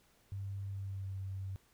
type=tone with pitch glide; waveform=sine; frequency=98.5 to 96.14 Hz; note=G2 to G2; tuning=+9 to -33 cents; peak=-38 dBFS; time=0.32-1.56 s; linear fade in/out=0 ms; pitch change=-42 cents; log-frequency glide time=0.68-1.14 s; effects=pink hiss -69 dBFS RMS until 1.73 s